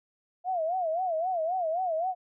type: tone with vibrato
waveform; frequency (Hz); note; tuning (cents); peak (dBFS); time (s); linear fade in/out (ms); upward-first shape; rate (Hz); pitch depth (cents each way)
sine; 690; F5; -21; -26; 0.44-2.15; 50; sine; 3.8; 160
effects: none